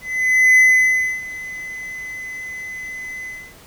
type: tone with ADSR envelope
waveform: triangle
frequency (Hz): 2024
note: B6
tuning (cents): +42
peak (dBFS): -6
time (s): 0.01-3.55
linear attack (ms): 560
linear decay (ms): 640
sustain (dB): -20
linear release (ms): 280
effects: pink hiss -45 dBFS RMS until 3.66 s